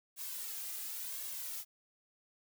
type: noise with flanger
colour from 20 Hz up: blue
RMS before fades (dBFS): -42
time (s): 0.16-1.65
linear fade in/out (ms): 50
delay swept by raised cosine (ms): 1.8 to 2.51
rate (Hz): 0.93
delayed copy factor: +0.55
effects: none